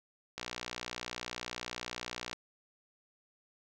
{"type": "click train", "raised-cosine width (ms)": 0.2, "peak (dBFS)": -20, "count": 118, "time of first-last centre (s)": [0.38, 2.33], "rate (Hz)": 60, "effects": []}